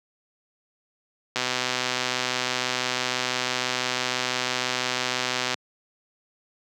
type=click train; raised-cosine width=0.2 ms; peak=-7 dBFS; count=528; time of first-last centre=1.36-5.543 s; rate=126 Hz; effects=high-pass 150 Hz 12 dB/octave